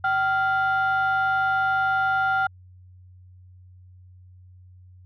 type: tone pair together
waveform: sine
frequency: 768.3 / 1396.9 Hz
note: G5 / F6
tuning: -35 / 0 cents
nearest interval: minor seventh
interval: 1035 cents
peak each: -21 / -20 dBFS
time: 0.04-2.47 s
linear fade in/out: 5 ms
effects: tanh soft clip ceiling -16 dBFS + added 91 Hz sine -46 dBFS peak until 5.05 s